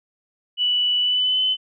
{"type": "tone with pitch glide", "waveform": "sine", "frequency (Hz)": [2960, 3034], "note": ["F#7", "F#7"], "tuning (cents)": [0, 43], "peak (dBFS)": -17, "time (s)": [0.57, 1.57], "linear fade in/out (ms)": 50, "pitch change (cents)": 43, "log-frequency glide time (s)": [1, 1.41], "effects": []}